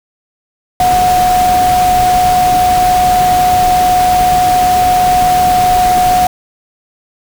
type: tone in noise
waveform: sine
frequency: 729 Hz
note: F#5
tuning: 26 cents flat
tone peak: -7 dBFS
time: 0.8-6.27 s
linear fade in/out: 2 ms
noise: pink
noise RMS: -19 dBFS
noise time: 0.8-6.27 s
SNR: +9 dB
effects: none

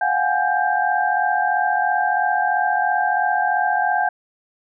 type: tone cluster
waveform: sine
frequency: 714 / 757 / 832 / 1578 Hz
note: F5 / F#5 / G#5 / G6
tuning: +38 / +39 / +3 / +11 cents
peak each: -22 dBFS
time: 0.01-4.09 s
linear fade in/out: 5 ms
effects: none

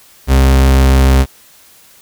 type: tone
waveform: 40% pulse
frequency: 66.4 Hz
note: C2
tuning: 26 cents sharp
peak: -5 dBFS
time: 0.27-1.26 s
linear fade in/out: 50 ms
effects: white hiss -44 dBFS RMS until 2.01 s

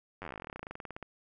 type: slowing click train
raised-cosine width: 0.5 ms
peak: -26 dBFS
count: 29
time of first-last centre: 0.22-1.027 s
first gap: 10 ms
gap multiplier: 1.07
effects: none

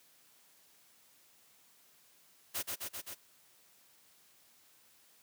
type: noise with echo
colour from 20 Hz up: white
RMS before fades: -36 dBFS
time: 2.54-2.63 s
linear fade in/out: 20 ms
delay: 130 ms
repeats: 4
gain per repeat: -2 dB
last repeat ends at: 3.15 s
effects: white hiss -65 dBFS RMS until 5.22 s + high-pass 100 Hz 12 dB/octave

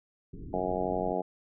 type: low-pass noise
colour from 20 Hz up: pink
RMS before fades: -42 dBFS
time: 0.33-1.13 s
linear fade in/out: 5 ms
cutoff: 420 Hz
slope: 96 dB/octave
type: harmonic tone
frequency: 91.7 Hz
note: F#2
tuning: 15 cents flat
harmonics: 2 / 3 / 4 / 5 / 6 / 7 / 8 / 9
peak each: -38 / -38 / -36 / -35 / -38 / -34 / -36 / -37 dBFS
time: 0.53-1.22 s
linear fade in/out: 10 ms
effects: none

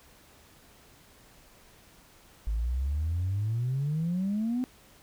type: exponential sweep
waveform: sine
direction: up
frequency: 51.6 to 257.9 Hz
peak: -25 dBFS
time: 2.47-4.64 s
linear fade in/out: 0 ms
effects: tanh soft clip ceiling -23 dBFS + pink hiss -57 dBFS RMS until 5.02 s

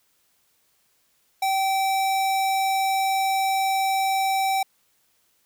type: tone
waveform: square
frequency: 773 Hz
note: G5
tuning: 24 cents flat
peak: -21 dBFS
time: 1.42-4.63 s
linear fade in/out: 5 ms
effects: white hiss -66 dBFS RMS until 5.45 s

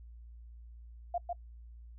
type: tone with echo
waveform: sine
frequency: 698.5 Hz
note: F5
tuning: in tune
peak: -30 dBFS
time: 1.14-1.18 s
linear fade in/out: 5 ms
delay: 150 ms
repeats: 1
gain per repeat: -3 dB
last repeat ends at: 1.33 s
effects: noise-tail reverb RT60 0.1 s tail -25 dB re dry + added 58 Hz sine -48 dBFS peak until 1.98 s

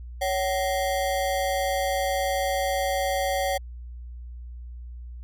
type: ring-modulated tone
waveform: square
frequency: 659.3 Hz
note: E5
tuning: in tune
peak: -21 dBFS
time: 0.21-3.58 s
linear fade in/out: 10 ms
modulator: 100 Hz
effects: added 60 Hz sine -36 dBFS peak until 5.23 s

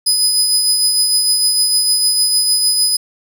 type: tone with tremolo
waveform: 25% pulse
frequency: 5000 Hz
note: D#8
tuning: 8 cents sharp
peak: -5 dBFS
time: 0.06-2.97 s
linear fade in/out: 10 ms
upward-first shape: triangle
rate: 6.6 Hz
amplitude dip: 40%
effects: none

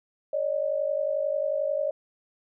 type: tone pair together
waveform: sine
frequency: 558.8 / 610 Hz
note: C#5 / D#5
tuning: +14 / -34 cents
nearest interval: major second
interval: 152 cents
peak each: -27 dBFS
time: 0.33-1.91 s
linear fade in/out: 5 ms
effects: none

